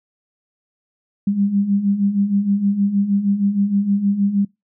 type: beating tone pair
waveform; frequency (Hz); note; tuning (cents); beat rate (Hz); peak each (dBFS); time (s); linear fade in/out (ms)
sine; 196 / 202.4; G3 / G#3; 0 / -44; 6.4; -22 / -16; 1.27-4.45; 5
effects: noise-tail reverb RT60 0.2 s tail -24 dB re dry